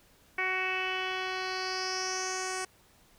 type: tone with low-pass filter sweep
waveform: 10% pulse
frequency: 373.4 Hz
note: F#4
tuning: 16 cents sharp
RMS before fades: -33 dBFS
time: 0.38-2.65 s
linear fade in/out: 5 ms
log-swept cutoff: 2200 to 8000 Hz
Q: 5
effects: pink hiss -62 dBFS RMS until 3.18 s